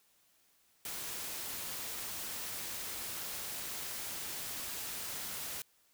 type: noise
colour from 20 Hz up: white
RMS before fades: -41 dBFS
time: 0.85-5.62 s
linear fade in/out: 2 ms
effects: white hiss -70 dBFS RMS until 5.93 s